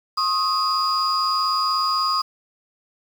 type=tone cluster; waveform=sine; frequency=1081 / 1258 / 4898 Hz; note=C#6 / D#6 / D#8; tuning=-44 / +19 / -28 cents; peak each=-22 dBFS; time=0.17-2.22 s; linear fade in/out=10 ms; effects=tanh soft clip ceiling -12 dBFS + 7-bit